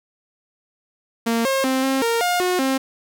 sawtooth tone with pitch steps, 230.3 / 537 / 262.4 / 267.3 / 462.9 / 711 / 362.6 / 266.1 Hz, A#3 / C5 / C4 / C4 / A#4 / F5 / F#4 / C4, -21 / +45 / +5 / +37 / -12 / +31 / -35 / +29 cents, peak -14 dBFS, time 1.26-2.78 s, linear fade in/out 10 ms, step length 190 ms, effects none

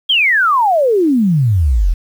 sine exponential sweep, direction down, 3322 to 38 Hz, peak -9 dBFS, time 0.09-1.94 s, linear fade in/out 10 ms, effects 7-bit

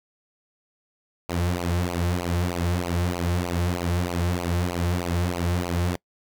sawtooth tone with flanger, 87.6 Hz, F2, 6 cents sharp, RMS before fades -25 dBFS, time 1.29-5.96 s, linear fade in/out 0 ms, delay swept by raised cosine 0.55 to 4.25 ms, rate 3.2 Hz, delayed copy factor -0.9, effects noise-tail reverb RT60 0.1 s tail -25 dB re dry

